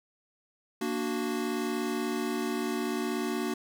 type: chord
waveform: square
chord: Bb augmented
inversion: none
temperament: equal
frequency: 233.1 / 293.7 / 370 Hz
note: Bb3 / D4 / F#4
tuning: 0 / 0 / 0 cents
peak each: -34 / -35 / -34 dBFS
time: 0.81-3.54 s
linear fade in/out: 5 ms
effects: none